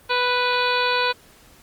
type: harmonic tone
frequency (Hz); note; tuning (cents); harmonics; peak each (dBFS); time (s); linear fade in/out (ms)
493.9; B4; 0; 1 / 2 / 3 / 4 / 5 / 6 / 7 / 8 / 9; -25 / -23 / -25 / -35 / -26 / -36 / -31 / -28 / -32; 0.09-1.13; 20
effects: pink hiss -51 dBFS RMS until 1.62 s + Opus 32 kbps